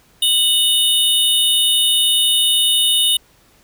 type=tone pair together; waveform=square; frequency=2960 / 3666 Hz; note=F#7 / A#7; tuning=0 / -30 cents; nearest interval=major third; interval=370 cents; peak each=-16 dBFS; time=0.22-3.17 s; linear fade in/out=5 ms; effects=pink hiss -53 dBFS RMS until 3.63 s